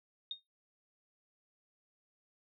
sine tone with exponential decay, 3700 Hz, A#7, 14 cents flat, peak -33 dBFS, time 0.31-0.4 s, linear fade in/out 2 ms, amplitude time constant 19 ms, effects noise-tail reverb RT60 0.2 s tail -21 dB re dry

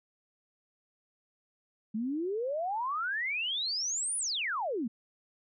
sine exponential two-way sweep, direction up then down, 207.7 to 10050 to 207.7 Hz, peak -30 dBFS, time 1.94-4.88 s, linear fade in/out 10 ms, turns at 4.17 s, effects none

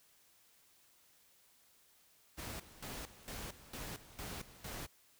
pink noise with tremolo, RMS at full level -45 dBFS, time 2.37-4.87 s, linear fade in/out 20 ms, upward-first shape square, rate 2.2 Hz, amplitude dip 80%, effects white hiss -68 dBFS RMS until 5.19 s

